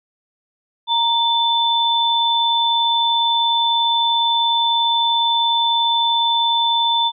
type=tone pair together; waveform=sine; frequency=933 / 3523 Hz; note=A#5 / A7; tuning=+1 / +1 cents; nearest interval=octave + major seventh; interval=2300 cents; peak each=-17 dBFS; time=0.87-7.12 s; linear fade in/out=50 ms; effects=none